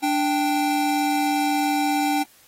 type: tone pair together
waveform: square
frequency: 293.7 / 784.1 Hz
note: D4 / G5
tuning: 0 / 0 cents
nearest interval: octave + perfect fourth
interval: 1700 cents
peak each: -23 dBFS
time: 0.02-2.24 s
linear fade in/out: 20 ms
effects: white hiss -54 dBFS RMS until 2.47 s + AAC 48 kbps